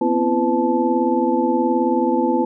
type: tone cluster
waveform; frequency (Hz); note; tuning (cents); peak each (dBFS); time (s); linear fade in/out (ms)
sine; 242.5 / 261.3 / 337.6 / 503 / 872; B3 / C4 / E4 / B4 / A5; -31 / -2 / +41 / +32 / -16; -22 / -22 / -20 / -23 / -22; 0.01-2.45; 5
effects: none